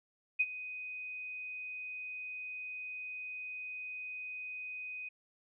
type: tone with ADSR envelope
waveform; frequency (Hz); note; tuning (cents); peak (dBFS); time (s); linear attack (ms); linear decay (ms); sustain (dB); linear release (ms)
sine; 2500; D#7; +8; -24; 0.39-5.09; 15; 45; -16; 9
effects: none